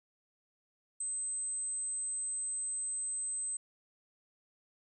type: tone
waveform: sine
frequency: 8200 Hz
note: C9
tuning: 36 cents flat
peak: -34 dBFS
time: 1-3.57 s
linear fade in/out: 5 ms
effects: none